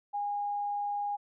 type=tone; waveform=sine; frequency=818 Hz; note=G#5; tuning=26 cents flat; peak=-30 dBFS; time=0.13-1.17 s; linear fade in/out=20 ms; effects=none